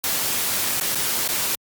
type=noise with dropouts; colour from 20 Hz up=white; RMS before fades=-23 dBFS; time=0.04-1.55 s; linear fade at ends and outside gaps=0 ms; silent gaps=0.799-0.811 / 0.948-0.956 / 1.277-1.289 s; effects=high-pass 80 Hz 12 dB/octave + Opus 48 kbps